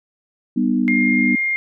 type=chord; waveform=sine; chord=G augmented; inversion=none; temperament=equal with one note detuned; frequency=196 / 246.9 / 305.4 Hz; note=G3 / B3 / D#4; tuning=0 / 0 / -32 cents; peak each=-21 / -17 / -22 dBFS; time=0.56-1.36 s; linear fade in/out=10 ms
type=tone; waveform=sine; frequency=2122 Hz; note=C7; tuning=24 cents sharp; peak=-17 dBFS; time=0.88-1.56 s; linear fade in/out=0 ms
effects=none